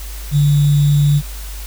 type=tone with sample-and-hold; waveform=sine; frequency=145.2 Hz; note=D3; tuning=19 cents flat; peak=-9 dBFS; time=0.31-1.22 s; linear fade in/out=50 ms; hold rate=3675 Hz; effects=added 50 Hz sine -26 dBFS peak until 1.66 s + white hiss -35 dBFS RMS until 1.66 s